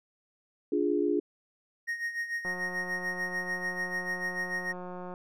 sine chord, D diminished, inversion none, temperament equal, 293.7 / 349.2 / 415.3 Hz, D4 / F4 / Ab4, 0 / 0 / 0 cents, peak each -29 / -29 / -29 dBFS, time 0.72-1.2 s, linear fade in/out 5 ms
triangle tone with tremolo, 1864.7 Hz, A#6, in tune, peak -27 dBFS, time 1.87-4.73 s, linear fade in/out 20 ms, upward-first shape sine, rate 6.8 Hz, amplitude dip 70%
click train, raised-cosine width 1 ms, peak -28 dBFS, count 485, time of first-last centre 2.45-5.139 s, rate 180 Hz
effects none

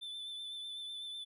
triangle tone with vibrato, 3520 Hz, A7, in tune, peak -40 dBFS, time 0.01-1.25 s, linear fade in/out 20 ms, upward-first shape sine, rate 8 Hz, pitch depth 24 cents each way, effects none

